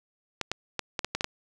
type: clicks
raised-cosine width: 0.2 ms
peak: -11 dBFS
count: 8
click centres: 0.413 / 0.516 / 0.793 / 0.992 / 1.046 / 1.15 / 1.209 / 1.244 s
effects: none